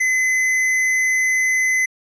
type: tone with hard clipping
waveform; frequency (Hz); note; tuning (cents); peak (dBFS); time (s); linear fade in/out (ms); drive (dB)
triangle; 2034; C7; -50; -17; 0-1.86; 10; 13
effects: resampled to 22050 Hz